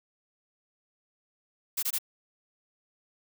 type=noise bursts; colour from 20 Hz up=blue; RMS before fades=-29 dBFS; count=3; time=1.77-1.986 s; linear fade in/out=10 ms; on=58 ms; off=21 ms; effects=none